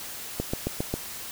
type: click train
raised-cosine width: 2 ms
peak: -13 dBFS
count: 5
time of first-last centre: 0.4-0.94 s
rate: 7.41 Hz
effects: white hiss -38 dBFS RMS until 1.31 s